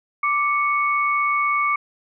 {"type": "tone pair together", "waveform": "sine", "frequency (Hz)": [1171.1, 2216], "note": ["D6", "C#7"], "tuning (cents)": [-5, -1], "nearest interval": "major seventh", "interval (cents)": 1104, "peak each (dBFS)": [-19, -22], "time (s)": [0.23, 1.76], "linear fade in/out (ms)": 5, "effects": []}